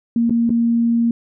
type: tone with dropouts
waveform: sine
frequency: 233.1 Hz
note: A#3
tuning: in tune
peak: -13 dBFS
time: 0.16-1.11 s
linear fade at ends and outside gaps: 2 ms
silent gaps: 0.296-0.306 / 0.494-0.503 s
effects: none